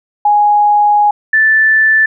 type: tone pair in turn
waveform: sine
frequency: 830 / 1758.7 Hz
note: G#5 / A6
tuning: -1 / -1 cents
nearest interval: octave + minor second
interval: 1300 cents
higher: second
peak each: -6 dBFS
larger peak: neither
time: 0.25-1.11 / 1.33-2.06 s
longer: first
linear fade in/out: 5 ms
effects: none